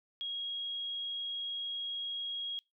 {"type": "tone", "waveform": "sine", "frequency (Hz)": 3289, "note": "G#7", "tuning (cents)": -18, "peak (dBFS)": -35, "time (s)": [0.21, 2.59], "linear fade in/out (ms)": 0, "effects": ["noise-tail reverb RT60 0.2 s tail -24 dB re dry"]}